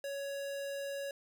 square tone, 558 Hz, C#5, 11 cents sharp, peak -38 dBFS, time 0.04-1.11 s, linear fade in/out 2 ms, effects none

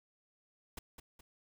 pink noise with echo, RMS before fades -44 dBFS, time 0.77-0.79 s, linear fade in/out 5 ms, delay 210 ms, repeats 2, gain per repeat -7 dB, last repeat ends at 1.21 s, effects none

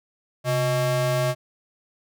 square ring-modulated tone, 246.9 Hz, B3, in tune, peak -18 dBFS, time 0.44-1.35 s, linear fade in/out 50 ms, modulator 380 Hz, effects none

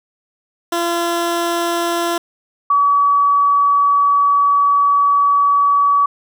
15% pulse / sine tone pair in turn, 341.6 / 1139.1 Hz, F4 / C#6, -38 / +47 cents, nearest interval octave + major sixth, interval 2085 cents, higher second, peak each -10 dBFS, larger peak neither, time 0.72-2.18 / 2.7-6.06 s, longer second, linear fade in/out 5 ms, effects none

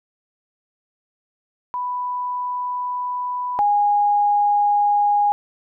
sine tone pair in turn, 990 / 822.5 Hz, B5 / G#5, +4 / -17 cents, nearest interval minor third, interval 321 cents, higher first, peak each -22 / -14 dBFS, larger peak second, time 1.74-3.59 / 3.59-5.32 s, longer first, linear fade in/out 0 ms, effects none

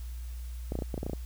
clicks, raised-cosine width 2 ms, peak -20 dBFS, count 10, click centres 0.721 / 0.754 / 0.789 / 0.822 / 0.942 / 0.978 / 1.031 / 1.065 / 1.097 / 1.133 s, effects added 60 Hz sine -36 dBFS peak until 1.25 s + white hiss -56 dBFS RMS until 1.25 s

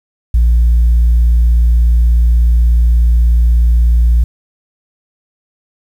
sine tone, 58.27 Hz, A#1, in tune, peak -4 dBFS, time 0.34-4.24 s, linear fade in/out 5 ms, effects tanh soft clip ceiling -4 dBFS + 7-bit

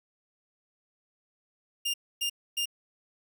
sawtooth tone bursts, 2808 Hz, F7, 9 cents sharp, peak -24 dBFS, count 3, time 1.85-2.657 s, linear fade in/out 10 ms, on 89 ms, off 270 ms, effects none

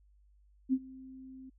sine tone with ADSR envelope, 261.6 Hz, C4, in tune, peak -23 dBFS, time 0.69-1.5 s, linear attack 40 ms, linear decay 53 ms, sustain -23 dB, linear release 11 ms, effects added 50 Hz sine -61 dBFS peak until 1.58 s

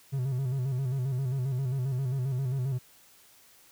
triangle tone with vibrato, 131 Hz, C3, 2 cents sharp, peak -25 dBFS, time 0.12-2.79 s, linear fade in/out 20 ms, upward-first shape square, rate 7.5 Hz, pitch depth 77 cents each way, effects white hiss -58 dBFS RMS until 3.71 s

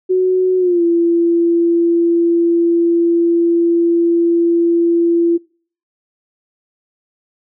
sine tone with pitch glide, 370 to 339.3 Hz, F#4 to F4, 0 to -50 cents, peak -10 dBFS, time 0.09-5.38 s, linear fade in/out 20 ms, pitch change -150 cents, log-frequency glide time 0.58-0.83 s, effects noise-tail reverb RT60 0.5 s tail -26 dB re dry

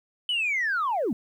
sine linear sweep, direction down, 3036 to 188.2 Hz, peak -22 dBFS, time 0.29-1.13 s, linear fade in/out 2 ms, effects tanh soft clip ceiling -20 dBFS + 10-bit

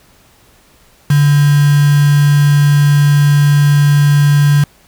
sine tone with quantisation, 144.8 Hz, D3, 24 cents flat, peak -6 dBFS, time 1.1-4.64 s, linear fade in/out 5 ms, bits 3, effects pink hiss -48 dBFS RMS until 4.87 s

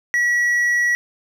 sine tone with hard clipping, 1930 Hz, B6, 40 cents flat, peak -16 dBFS, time 0.14-0.95 s, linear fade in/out 0 ms, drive 3 dB, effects none

